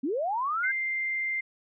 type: linear sweep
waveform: sine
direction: up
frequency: 240.2 to 1630 Hz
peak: -26 dBFS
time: 0.03-0.72 s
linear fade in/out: 10 ms
type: tone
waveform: sine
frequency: 2093 Hz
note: C7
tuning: in tune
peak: -27 dBFS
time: 0.63-1.41 s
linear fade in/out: 10 ms
effects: none